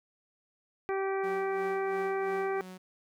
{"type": "harmonic tone", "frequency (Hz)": 387.7, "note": "G4", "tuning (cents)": -19, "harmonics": [1, 2, 3, 4, 5, 6], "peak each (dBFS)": [-30, -36, -40, -42, -44, -46], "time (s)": [0.89, 2.61], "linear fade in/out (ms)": 0}
{"type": "tone with tremolo", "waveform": "sawtooth", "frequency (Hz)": 185, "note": "F#3", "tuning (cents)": 0, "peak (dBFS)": -39, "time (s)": [1.23, 2.78], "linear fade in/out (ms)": 10, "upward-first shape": "sine", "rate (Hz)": 2.9, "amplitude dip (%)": 75}
{"effects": []}